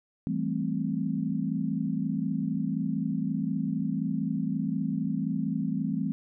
sine chord, A minor seventh, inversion second, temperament equal, 164.81 / 196 / 220 / 261.6 Hz, E3 / G3 / A3 / C4, 0 / 0 / 0 / 0 cents, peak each -32 dBFS, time 0.27-6.12 s, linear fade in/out 0 ms, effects none

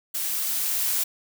blue noise with level ramp, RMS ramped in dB -28 to -24 dBFS, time 0.14-1.04 s, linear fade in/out 10 ms, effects none

